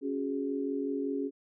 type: chord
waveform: sine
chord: C# suspended fourth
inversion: none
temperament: equal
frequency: 277.2 / 370 / 415.3 Hz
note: C#4 / F#4 / G#4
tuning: 0 / 0 / 0 cents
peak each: -32 / -38 / -35 dBFS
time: 0.01-1.31 s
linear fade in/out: 50 ms
effects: none